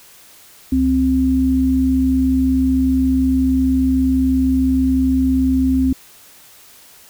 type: tone pair together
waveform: sine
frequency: 69.3 / 261.6 Hz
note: C#2 / C4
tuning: 0 / 0 cents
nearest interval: octave + major seventh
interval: 2300 cents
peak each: -20 / -13 dBFS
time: 0.72-5.93 s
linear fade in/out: 5 ms
effects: white hiss -45 dBFS RMS until 7.09 s